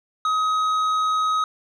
sine tone with tanh clipping, 1265 Hz, D#6, 28 cents sharp, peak -20 dBFS, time 0.25-1.44 s, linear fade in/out 2 ms, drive 8 dB, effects none

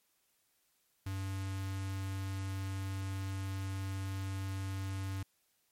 square tone with notch filter, 96.5 Hz, G2, 27 cents flat, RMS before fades -38 dBFS, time 1.06-5.23 s, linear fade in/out 5 ms, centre 550 Hz, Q 1.1, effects white hiss -75 dBFS RMS until 5.71 s + MP3 64 kbps

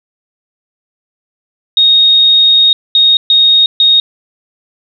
sine tone bursts at uneven times, 3729 Hz, A#7, in tune, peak -4 dBFS, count 4, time 1.77-2.73 / 2.95-3.17 / 3.3-3.66 / 3.8-4 s, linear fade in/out 2 ms, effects none

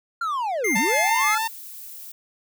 triangle linear two-way sweep, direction down then up, 1411 to 178.2 to 1411 Hz, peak -21 dBFS, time 0.21-1.38 s, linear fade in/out 5 ms, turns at 0.77 s
square tone with tremolo, 2100 Hz, C7, 6 cents sharp, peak -21 dBFS, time 0.64-1.35 s, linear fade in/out 5 ms, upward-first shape triangle, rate 3.5 Hz, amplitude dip 40%
sawtooth tone with vibrato, 880 Hz, A5, in tune, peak -19 dBFS, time 0.75-1.48 s, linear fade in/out 10 ms, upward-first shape sine, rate 3.1 Hz, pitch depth 49 cents each way
violet noise, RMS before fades -39 dBFS, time 1.03-2.12 s, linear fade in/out 5 ms
effects none

